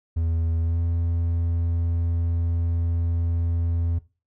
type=tone with pitch glide; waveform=triangle; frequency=82.41 to 84.48 Hz; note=E2 to E2; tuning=0 to +43 cents; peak=-19 dBFS; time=0.16-3.99 s; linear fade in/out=10 ms; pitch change=+43 cents; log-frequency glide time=0.61-0.81 s; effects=noise-tail reverb RT60 0.3 s tail -18 dB re dry